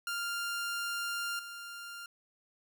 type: tone with level steps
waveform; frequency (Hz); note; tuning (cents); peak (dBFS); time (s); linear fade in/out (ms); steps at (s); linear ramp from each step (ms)
sawtooth; 1396.9; F6; 0; -30 / -39; 0.07-2.06; 2; 1.39; 2
effects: none